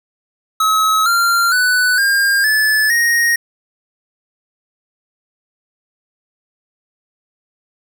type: tone with pitch steps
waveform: square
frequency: 1284 / 1384.1 / 1492.1 / 1608.4 / 1733.8 / 1869.1 Hz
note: E6 / F6 / F#6 / G6 / A6 / A#6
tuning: -46 / -16 / +14 / +44 / -26 / +4 cents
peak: -12 dBFS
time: 0.6-3.36 s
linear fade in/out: 5 ms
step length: 460 ms
effects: none